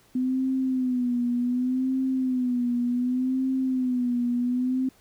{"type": "tone with vibrato", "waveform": "sine", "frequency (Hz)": 252.2, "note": "B3", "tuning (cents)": 36, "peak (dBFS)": -22, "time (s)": [0.15, 4.89], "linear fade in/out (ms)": 5, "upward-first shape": "sine", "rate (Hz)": 0.67, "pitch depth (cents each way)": 72, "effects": ["pink hiss -59 dBFS RMS until 5 s"]}